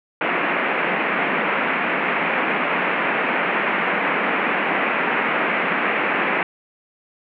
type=band-pass noise; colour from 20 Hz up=white; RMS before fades=-21 dBFS; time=0.21-6.43 s; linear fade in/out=2 ms; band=170 to 2500 Hz; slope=48 dB/octave; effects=none